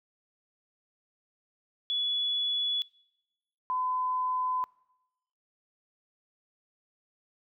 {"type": "tone pair in turn", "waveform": "sine", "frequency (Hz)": [3408, 1013.2], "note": ["G#7", "B5"], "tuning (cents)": [44, 44], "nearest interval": "octave + major sixth", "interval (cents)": 2100, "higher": "first", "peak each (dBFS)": -27, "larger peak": "neither", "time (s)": [[1.9, 2.82], [3.7, 4.64]], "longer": "second", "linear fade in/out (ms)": 0, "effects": ["noise-tail reverb RT60 0.9 s tail -24 dB re dry"]}